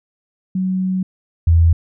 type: tone pair in turn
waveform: sine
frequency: 186.7 / 83.17 Hz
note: F#3 / E2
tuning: +16 / +16 cents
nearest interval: octave + major second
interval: 1400 cents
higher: first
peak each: -16 / -8 dBFS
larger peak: second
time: 0.55-1.03 / 1.47-1.73 s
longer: first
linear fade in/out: 5 ms
effects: none